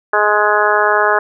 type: harmonic tone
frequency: 209.5 Hz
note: G#3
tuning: 15 cents sharp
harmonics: 2 / 3 / 4 / 5 / 6 / 7 / 8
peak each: -18 / -18 / -18 / -18 / -18 / -18 / -18 dBFS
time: 0.13-1.19 s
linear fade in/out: 5 ms
effects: none